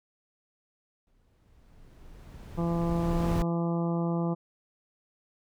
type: noise with exponential growth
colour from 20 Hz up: brown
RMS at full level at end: -27 dBFS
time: 1.07-3.42 s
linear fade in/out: 0 ms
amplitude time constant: 510 ms
type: harmonic tone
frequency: 169.3 Hz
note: E3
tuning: 46 cents sharp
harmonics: 1 / 2 / 3 / 4 / 5 / 6 / 7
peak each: -27 / -33 / -37 / -39 / -41 / -43 / -44 dBFS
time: 2.57-4.35 s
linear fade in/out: 20 ms
effects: none